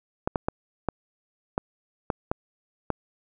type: clicks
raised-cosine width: 1 ms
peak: -10 dBFS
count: 8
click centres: 0.275 / 0.358 / 0.485 / 0.887 / 1.579 / 2.102 / 2.315 / 2.903 s
effects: none